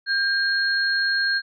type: tone pair together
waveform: sine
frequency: 1598 / 4266 Hz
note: G6 / C8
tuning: +33 / +33 cents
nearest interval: octave + perfect fourth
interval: 1700 cents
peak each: -20 / -25 dBFS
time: 0.06-1.42 s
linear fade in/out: 50 ms
effects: none